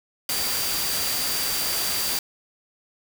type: tone in noise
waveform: sine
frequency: 4699 Hz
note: D8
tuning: in tune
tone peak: -30 dBFS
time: 0.29-2.19 s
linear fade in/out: 2 ms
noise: white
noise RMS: -26 dBFS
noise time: 0.29-2.19 s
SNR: -7 dB
effects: none